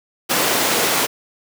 pink high-pass noise, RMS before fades -18 dBFS, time 0.29-1.07 s, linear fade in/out 20 ms, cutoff 300 Hz, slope 12 dB/octave, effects none

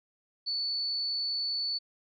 sine tone, 4465 Hz, C#8, 12 cents sharp, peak -29 dBFS, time 0.46-1.79 s, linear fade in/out 20 ms, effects none

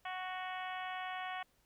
harmonic tone, 370 Hz, F#4, in tune, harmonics 2 / 3 / 4 / 5 / 6 / 7 / 8 / 9, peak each -42 / -46 / -49 / -47 / -50 / -53 / -53 / -56 dBFS, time 0.05-1.43 s, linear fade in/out 5 ms, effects pink hiss -73 dBFS RMS until 1.65 s

